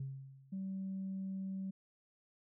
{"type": "tone with exponential decay", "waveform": "sine", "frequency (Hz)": 135, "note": "C#3", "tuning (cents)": -45, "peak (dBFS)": -36, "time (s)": [0, 0.79], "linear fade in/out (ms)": 5, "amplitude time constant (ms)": 170}
{"type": "tone", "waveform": "sine", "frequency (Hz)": 191.6, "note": "G3", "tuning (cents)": -39, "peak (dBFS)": -37, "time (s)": [0.52, 1.71], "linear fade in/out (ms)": 10}
{"effects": ["tanh soft clip ceiling -34 dBFS"]}